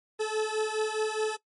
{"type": "beating tone pair", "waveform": "40% pulse", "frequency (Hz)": [430.8, 435.6], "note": ["A4", "A4"], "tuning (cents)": [-37, -17], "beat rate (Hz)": 4.8, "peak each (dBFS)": -29, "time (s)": [0.19, 1.37], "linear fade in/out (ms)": 20, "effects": ["noise-tail reverb RT60 0.1 s tail -18 dB re dry", "MP3 48 kbps"]}